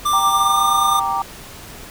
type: tone with pitch glide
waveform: square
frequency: 1184 to 1204 Hz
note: D6 to D6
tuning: +14 to +43 cents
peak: -16 dBFS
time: 0.05-1 s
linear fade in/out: 10 ms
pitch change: +29 cents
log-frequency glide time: 0.28-0.58 s
type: chord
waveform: sine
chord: G minor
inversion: none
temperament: equal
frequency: 784 / 932.3 / 1174.7 Hz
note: G5 / Bb5 / D6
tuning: 0 / 0 / 0 cents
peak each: -22 dBFS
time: 0.13-1.22 s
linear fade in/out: 2 ms
effects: pink hiss -37 dBFS RMS until 1.9 s